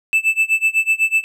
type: tone with tremolo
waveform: triangle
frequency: 2637 Hz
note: E7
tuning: in tune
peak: -9 dBFS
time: 0.13-1.24 s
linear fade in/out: 0 ms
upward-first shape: sine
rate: 8 Hz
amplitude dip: 95%
effects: none